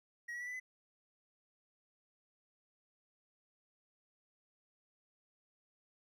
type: tone with pitch steps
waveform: triangle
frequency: 1900 / 1928.7 / 1957.9 / 1987.6 / 2018 Hz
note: A#6 / B6 / B6 / B6 / B6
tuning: +33 / -42 / -16 / +11 / +37 cents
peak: -39 dBFS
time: 0.28-0.6 s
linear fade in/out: 10 ms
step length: 64 ms
effects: none